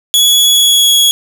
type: tone with pitch glide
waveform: sawtooth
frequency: 3377 to 3340 Hz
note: G#7 to G#7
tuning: +28 to +9 cents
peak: -3 dBFS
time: 0.14-1.11 s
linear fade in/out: 0 ms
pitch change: -19 cents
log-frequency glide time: 0.48-0.93 s
effects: none